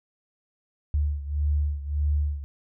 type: beating tone pair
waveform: sine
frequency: 73 / 74.7 Hz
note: D2 / D2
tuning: -10 / +30 cents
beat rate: 1.7 Hz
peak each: -24 / -28 dBFS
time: 0.94-2.44 s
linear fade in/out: 0 ms
effects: none